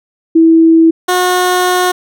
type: tone pair in turn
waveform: sine / 15% pulse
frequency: 326.4 / 362.6 Hz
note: E4 / F#4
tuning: -17 / -35 cents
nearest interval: major second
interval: 182 cents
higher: second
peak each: -3 dBFS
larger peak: neither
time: 0.35-0.91 / 1.08-1.92 s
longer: second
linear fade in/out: 10 ms
effects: none